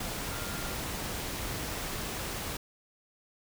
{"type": "tone in noise", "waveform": "sine", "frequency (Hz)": 1398, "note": "F6", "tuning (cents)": 1, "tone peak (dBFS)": -45, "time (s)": [0.31, 0.75], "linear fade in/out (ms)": 5, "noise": "pink", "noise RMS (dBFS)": -36, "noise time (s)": [0, 2.57], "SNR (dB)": -12, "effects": []}